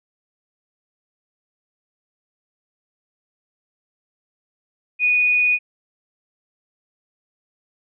sine tone, 2471 Hz, D#7, 13 cents flat, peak -14 dBFS, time 4.99-5.59 s, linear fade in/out 50 ms, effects none

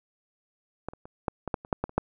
clicks, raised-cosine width 1 ms, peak -18 / -30 / -30 / -12 / -18 / -12 / -28 / -10 / -13 / -30 / -9 dBFS, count 11, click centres 0.886 / 0.935 / 1.055 / 1.282 / 1.477 / 1.542 / 1.649 / 1.728 / 1.84 / 1.894 / 1.98 s, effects none

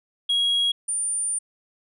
sine tone pair in turn, 3300 / 9189 Hz, G#7 / D9, -12 / -39 cents, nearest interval octave + tritone, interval 1773 cents, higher second, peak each -16 / -22 dBFS, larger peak first, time 0.29-0.72 / 0.88-1.39 s, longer second, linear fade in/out 10 ms, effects tanh soft clip ceiling -18 dBFS

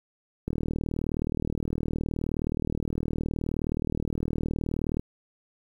click train, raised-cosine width 3 ms, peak -16 dBFS, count 178, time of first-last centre 0.48-4.995 s, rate 39.2 Hz, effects 9-bit

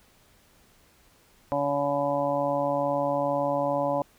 harmonic tone, 142.3 Hz, C#3, 46 cents sharp, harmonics 1 / 2 / 4 / 5 / 6 / 7, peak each -37 / -32 / -26 / -32 / -32 / -32 dBFS, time 1.52-4.02 s, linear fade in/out 0 ms, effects pink hiss -60 dBFS RMS until 4.18 s

